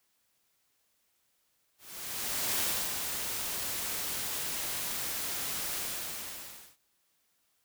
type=noise with ADSR envelope; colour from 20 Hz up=white; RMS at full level=-30 dBFS; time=1.78-6.77 s; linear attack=830 ms; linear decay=300 ms; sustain=-5 dB; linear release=1000 ms; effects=white hiss -74 dBFS RMS until 7.64 s